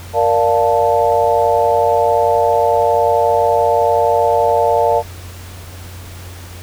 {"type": "chord", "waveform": "sine", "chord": "Bb major seventh", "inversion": "none", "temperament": "equal", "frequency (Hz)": [466.2, 587.3, 698.5, 880], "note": ["Bb4", "D5", "F5", "A5"], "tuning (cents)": [0, 0, 0, 0], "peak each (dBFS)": -16, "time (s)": [0.13, 5.03], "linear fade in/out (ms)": 50, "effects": ["added 89 Hz sine -31 dBFS peak until 6.62 s", "pink hiss -37 dBFS RMS until 6.62 s"]}